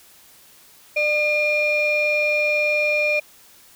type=tone pair together; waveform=sine; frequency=598.5 / 2410 Hz; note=D5 / D7; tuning=+33 / +44 cents; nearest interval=2 octaves; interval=2411 cents; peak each=-19 / -17 dBFS; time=0.96-3.2 s; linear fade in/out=10 ms; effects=tanh soft clip ceiling -14 dBFS + white hiss -50 dBFS RMS until 3.75 s